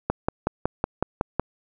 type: click train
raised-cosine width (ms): 1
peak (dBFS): -7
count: 8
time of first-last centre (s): 0.1-1.396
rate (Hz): 5.4
effects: none